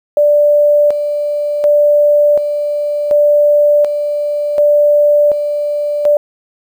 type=tone with tremolo; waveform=sine; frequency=588 Hz; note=D5; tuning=2 cents sharp; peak=-6 dBFS; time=0.17-6.17 s; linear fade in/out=2 ms; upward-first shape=square; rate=0.68 Hz; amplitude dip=55%; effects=7-bit